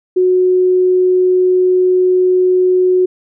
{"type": "tone", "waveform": "sine", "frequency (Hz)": 366.9, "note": "F#4", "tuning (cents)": -15, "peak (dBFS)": -8, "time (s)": [0.16, 3.06], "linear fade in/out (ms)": 10, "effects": []}